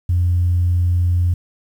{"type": "tone", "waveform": "sine", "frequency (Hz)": 88, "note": "F2", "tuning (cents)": 14, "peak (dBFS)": -12, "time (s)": [0.09, 1.34], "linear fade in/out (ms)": 5, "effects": ["tanh soft clip ceiling -9 dBFS", "8-bit"]}